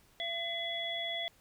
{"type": "harmonic tone", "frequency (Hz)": 676, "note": "E5", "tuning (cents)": 43, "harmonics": [1, 3, 5], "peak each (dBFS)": [-40, -40, -36], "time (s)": [0.2, 1.28], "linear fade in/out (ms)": 0, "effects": ["pink hiss -65 dBFS RMS until 1.4 s"]}